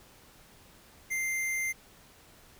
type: tone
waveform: square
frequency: 2091 Hz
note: C7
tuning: 2 cents flat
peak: -30 dBFS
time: 1.1-1.73 s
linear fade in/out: 20 ms
effects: pink hiss -57 dBFS RMS until 2.59 s